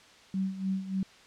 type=tone with tremolo; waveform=sine; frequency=191 Hz; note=G3; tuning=45 cents flat; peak=-26 dBFS; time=0.34-1.03 s; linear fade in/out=2 ms; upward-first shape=sine; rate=3.4 Hz; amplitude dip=75%; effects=white hiss -55 dBFS RMS until 1.26 s + low-pass 5000 Hz 12 dB/octave